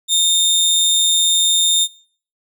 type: tone with amplitude modulation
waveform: 25% pulse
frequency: 3639 Hz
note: A#7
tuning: 42 cents flat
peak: -7 dBFS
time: 0.08-1.88 s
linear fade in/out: 50 ms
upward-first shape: sine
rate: 174 Hz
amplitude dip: 30%
effects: noise-tail reverb RT60 0.5 s tail -21 dB re dry